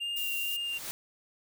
triangle tone with vibrato, 2794 Hz, F7, in tune, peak -30 dBFS, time 0-0.79 s, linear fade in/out 20 ms, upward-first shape sine, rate 2.1 Hz, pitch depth 15 cents each way
violet noise, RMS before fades -37 dBFS, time 0.16-0.57 s, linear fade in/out 10 ms
white noise with exponential growth, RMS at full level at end -36 dBFS, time 0.31-0.91 s, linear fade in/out 0 ms, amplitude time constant 130 ms
effects none

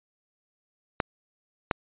clicks, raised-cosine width 0.5 ms, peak -8 dBFS, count 2, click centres 1.002 / 1.712 s, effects resampled to 8000 Hz

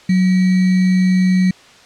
sine tone with sample-and-hold, 185 Hz, F#3, in tune, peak -10 dBFS, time 0.09-1.51 s, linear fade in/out 5 ms, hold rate 2100 Hz, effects white hiss -44 dBFS RMS until 1.85 s + low-pass 5000 Hz 12 dB/octave

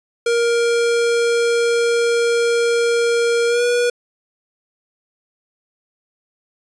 square tone with pitch glide, 469.5 to 483.5 Hz, A#4 to B4, +12 to -37 cents, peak -15 dBFS, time 0.26-3.9 s, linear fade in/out 5 ms, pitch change +51 cents, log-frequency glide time 3.47-3.63 s, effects resampled to 22050 Hz

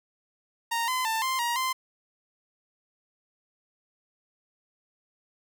sawtooth tone with pitch steps, 928 / 1022 / 891 / 1046 / 947 / 1038 Hz, A#5 / C6 / A5 / C6 / A#5 / C6, -8 / -41 / +22 / -1 / +27 / -14 cents, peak -22 dBFS, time 0.71-1.73 s, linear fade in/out 10 ms, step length 170 ms, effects none

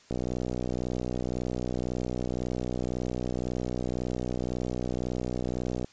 click train, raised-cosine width 2 ms, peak -18 dBFS, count 356, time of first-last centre 0.11-5.845 s, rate 61.9 Hz, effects white hiss -57 dBFS RMS until 5.92 s + resampled to 16000 Hz

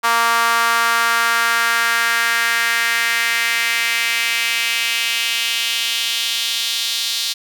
sawtooth tone with high-pass filter sweep, 232 Hz, A#3, 8 cents flat, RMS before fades -18 dBFS, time 0.03-7.34 s, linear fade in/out 20 ms, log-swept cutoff 1100 to 3900 Hz, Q 2.6, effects none

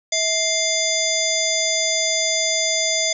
harmonic tone with a mistuned harmonic, 698.5 Hz, F5, in tune, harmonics 1 / 3 / 5 / 7 / 9 / 10, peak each -25 / -25 / -25 / -25 / -25 / -25 dBFS, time 0.12-3.13 s, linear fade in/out 5 ms, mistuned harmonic 1, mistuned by -140 cents, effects none

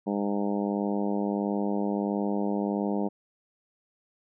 harmonic tone, 101.5 Hz, G#2, 39 cents flat, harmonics 2 / 3 / 4 / 5 / 6 / 7 / 8 / 9, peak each -28 / -32 / -34 / -36 / -38 / -39 / -40 / -41 dBFS, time 0.06-3.09 s, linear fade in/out 20 ms, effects none

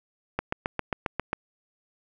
click train, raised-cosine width 0.5 ms, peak -11 dBFS, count 8, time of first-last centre 0.39-1.331 s, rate 7.44 Hz, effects none

